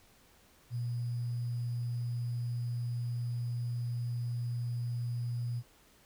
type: tone with sample-and-hold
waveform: sine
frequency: 120 Hz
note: B2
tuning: 49 cents flat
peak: -32 dBFS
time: 0.7-5.63 s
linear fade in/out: 50 ms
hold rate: 4900 Hz
effects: pink hiss -63 dBFS RMS until 6.05 s